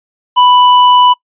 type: tone with hard clipping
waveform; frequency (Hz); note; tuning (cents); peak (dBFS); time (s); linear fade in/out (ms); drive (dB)
sine; 991; B5; +6; -6; 0.36-1.14; 20; 15
effects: noise-tail reverb RT60 0.1 s tail -24 dB re dry + resampled to 8000 Hz